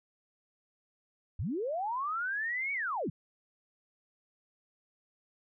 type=linear two-way sweep; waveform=sine; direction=up then down; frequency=63.4 to 2270 to 106.2 Hz; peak=-31 dBFS; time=1.39-3.1 s; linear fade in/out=5 ms; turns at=2.73 s; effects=none